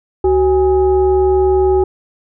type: tone with frequency modulation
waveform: sine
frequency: 376 Hz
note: F#4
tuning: 28 cents sharp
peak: -9 dBFS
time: 0.24-1.84 s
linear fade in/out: 5 ms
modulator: 445 Hz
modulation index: 0.61
effects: none